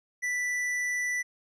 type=tone with hard clipping; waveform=sine; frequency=1975.5 Hz; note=B6; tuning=in tune; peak=-29 dBFS; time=0.22-1.23 s; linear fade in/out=20 ms; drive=9 dB; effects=none